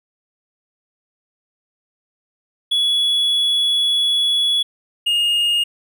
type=tone pair in turn; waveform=triangle; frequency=3385 / 2846 Hz; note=G#7 / F7; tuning=+32 / +32 cents; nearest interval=minor third; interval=300 cents; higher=first; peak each=-13 dBFS; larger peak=neither; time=2.71-4.63 / 5.06-5.64 s; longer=first; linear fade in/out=10 ms; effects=none